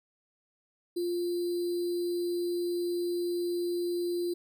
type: tone with sample-and-hold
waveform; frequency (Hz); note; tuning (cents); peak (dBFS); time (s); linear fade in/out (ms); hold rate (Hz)
sine; 349.2; F4; 0; -28; 0.96-4.34; 10; 4410
effects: none